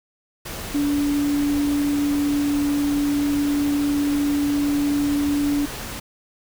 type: tone in noise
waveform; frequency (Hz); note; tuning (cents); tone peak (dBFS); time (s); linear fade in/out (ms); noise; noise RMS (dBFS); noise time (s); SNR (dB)
sine; 288.3; D4; -32; -18; 0.74-5.66; 10; pink; -32; 0.45-6; +11
effects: none